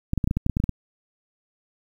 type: clicks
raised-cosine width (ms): 5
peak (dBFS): -10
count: 12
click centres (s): 0.134 / 0.177 / 0.242 / 0.275 / 0.311 / 0.37 / 0.464 / 0.497 / 0.569 / 0.601 / 0.64 / 0.693
effects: 8-bit